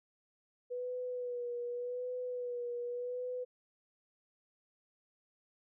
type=tone with vibrato; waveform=sine; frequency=490.6 Hz; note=B4; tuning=12 cents flat; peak=-36 dBFS; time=0.7-3.45 s; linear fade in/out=20 ms; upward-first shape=sine; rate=0.86 Hz; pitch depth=34 cents each way; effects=none